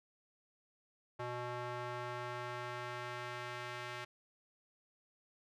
square tone with band-pass filter sweep, 122.4 Hz, B2, 15 cents flat, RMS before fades -43 dBFS, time 1.19-4.05 s, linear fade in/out 10 ms, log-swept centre 920 to 2000 Hz, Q 0.92, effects none

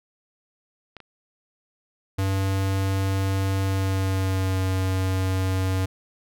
clicks, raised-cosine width 0.3 ms, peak -24 / -28 dBFS, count 2, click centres 0.967 / 1.003 s
square tone with pitch glide, 96.6 to 94.23 Hz, G2 to F#2, -25 to +32 cents, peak -22 dBFS, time 2.18-5.86 s, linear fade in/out 10 ms, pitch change -43 cents, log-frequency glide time 3.62-4.61 s
effects none

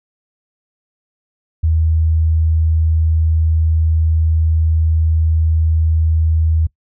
sine tone, 80 Hz, D#2, 49 cents sharp, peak -11 dBFS, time 1.63-6.67 s, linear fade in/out 10 ms, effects noise-tail reverb RT60 0.1 s tail -21 dB re dry

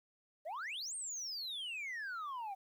sine exponential two-way sweep, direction up then down, 577 to 8870 to 756 Hz, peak -37 dBFS, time 0.45-2.55 s, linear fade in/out 20 ms, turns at 0.95 s, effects tanh soft clip ceiling -39 dBFS + 12-bit

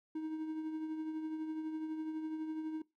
triangle tone with tremolo, 314.2 Hz, D#4, 17 cents sharp, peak -33 dBFS, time 0.15-2.82 s, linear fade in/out 5 ms, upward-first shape triangle, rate 12 Hz, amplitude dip 50%, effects noise-tail reverb RT60 0.2 s tail -21 dB re dry

